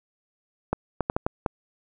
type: clicks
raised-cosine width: 1 ms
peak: -9 dBFS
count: 6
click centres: 0.73 / 1.007 / 1.099 / 1.165 / 1.265 / 1.462 s
effects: none